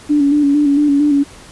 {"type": "tone with vibrato", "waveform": "sine", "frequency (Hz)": 288.6, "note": "D4", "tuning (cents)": -30, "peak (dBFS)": -9, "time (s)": [0.09, 1.24], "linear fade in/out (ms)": 20, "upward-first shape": "square", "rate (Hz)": 4.4, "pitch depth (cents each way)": 39, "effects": ["pink hiss -39 dBFS RMS until 1.51 s", "resampled to 24000 Hz"]}